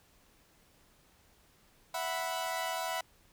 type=chord; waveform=sawtooth; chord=E suspended second; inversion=none; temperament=equal; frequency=659.3 / 740 / 987.8 Hz; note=E5 / F#5 / B5; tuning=0 / 0 / 0 cents; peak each=-34 dBFS; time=1.94-3.01 s; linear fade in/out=5 ms; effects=pink hiss -65 dBFS RMS until 3.32 s